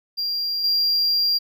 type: tone with level steps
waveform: triangle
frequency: 4767 Hz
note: D8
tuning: 25 cents sharp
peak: -21 / -16 dBFS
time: 0.17-1.39 s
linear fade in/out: 20 ms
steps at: 0.64 s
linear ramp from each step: 2 ms
effects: none